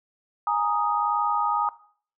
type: chord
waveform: sine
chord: Ab suspended second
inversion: none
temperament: equal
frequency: 830.6 / 932.3 / 1244.5 Hz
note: Ab5 / Bb5 / Eb6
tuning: 0 / 0 / 0 cents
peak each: -26 / -26 / -25 dBFS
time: 0.47-1.69 s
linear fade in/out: 2 ms
effects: noise-tail reverb RT60 0.5 s tail -18 dB re dry